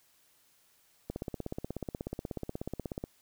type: click train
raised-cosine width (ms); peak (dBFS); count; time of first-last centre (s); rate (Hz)
2; -22; 33; 1.1-3.039; 16.5
effects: white hiss -67 dBFS RMS until 3.21 s